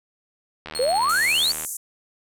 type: click train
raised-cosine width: 0.3 ms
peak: -18 dBFS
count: 78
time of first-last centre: 0.66-1.648 s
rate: 77.9 Hz
type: tone with tremolo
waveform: 30% pulse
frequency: 4300 Hz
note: C8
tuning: 47 cents sharp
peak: -23 dBFS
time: 0.75-1.5 s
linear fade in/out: 0 ms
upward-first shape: sine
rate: 15 Hz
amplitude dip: 55%
type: exponential sweep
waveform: sine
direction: up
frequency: 472.2 to 4699 Hz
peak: -18 dBFS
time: 0.79-1.52 s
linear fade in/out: 5 ms
type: band-pass noise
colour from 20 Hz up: pink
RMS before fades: -31 dBFS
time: 1.09-1.77 s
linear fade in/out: 5 ms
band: 6800 to 13000 Hz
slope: 48 dB/octave
effects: none